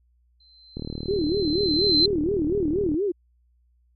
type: tone with exponential growth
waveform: sine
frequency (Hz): 4089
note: C8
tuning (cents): -41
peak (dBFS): -15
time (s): 0.4-2.06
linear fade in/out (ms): 5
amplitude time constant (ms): 360
type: click train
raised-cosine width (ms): 3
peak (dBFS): -19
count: 84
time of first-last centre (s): 0.77-2.943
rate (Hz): 38.2
type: tone with vibrato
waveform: sine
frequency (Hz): 349.2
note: F4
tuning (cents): 0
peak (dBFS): -21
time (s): 1.08-3.12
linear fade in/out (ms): 10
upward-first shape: sine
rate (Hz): 4.2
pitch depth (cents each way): 300
effects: added 60 Hz sine -60 dBFS peak until 3.95 s